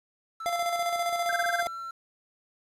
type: tone with pitch glide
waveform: triangle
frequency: 1325 to 1348.9 Hz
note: E6 to E6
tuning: +9 to +39 cents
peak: -33 dBFS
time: 0.4-1.91 s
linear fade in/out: 5 ms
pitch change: +30 cents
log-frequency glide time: 1.46-1.58 s
type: tone with tremolo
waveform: square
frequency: 693 Hz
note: F5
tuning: 14 cents flat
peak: -26 dBFS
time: 0.46-1.67 s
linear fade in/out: 0 ms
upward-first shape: square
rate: 15 Hz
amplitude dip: 45%
type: tone bursts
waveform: sine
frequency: 1572 Hz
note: G6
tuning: 4 cents sharp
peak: -25 dBFS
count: 7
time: 1.29-1.608 s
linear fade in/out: 5 ms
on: 24 ms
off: 25 ms
effects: resampled to 32000 Hz + 10-bit